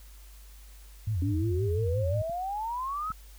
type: tone with vibrato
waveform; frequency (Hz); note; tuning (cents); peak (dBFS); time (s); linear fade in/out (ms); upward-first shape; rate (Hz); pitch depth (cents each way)
sine; 95.6; G2; -43; -26; 1.07-2.22; 5; sine; 5.7; 260
type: exponential sweep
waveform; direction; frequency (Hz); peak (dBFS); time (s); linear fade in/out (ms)
sine; up; 277.2 to 1317; -30; 1.22-3.12; 2
type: clicks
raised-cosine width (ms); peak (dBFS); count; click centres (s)
5; -31; 2; 2.297 / 3.104
effects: added 50 Hz sine -47 dBFS peak until 3.38 s + white hiss -57 dBFS RMS until 3.38 s